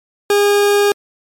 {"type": "tone", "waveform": "40% pulse", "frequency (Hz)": 408, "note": "G#4", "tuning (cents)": -31, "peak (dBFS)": -9, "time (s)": [0.3, 0.92], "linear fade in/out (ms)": 2, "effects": ["MP3 64 kbps"]}